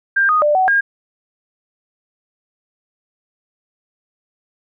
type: tone with pitch steps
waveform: sine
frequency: 1591 / 1241 / 594 / 751 / 1619 Hz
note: G6 / D#6 / D5 / F#5 / G#6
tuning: +25 / -5 / +20 / +26 / -45 cents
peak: -11 dBFS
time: 0.16-0.81 s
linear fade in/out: 10 ms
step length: 130 ms
effects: none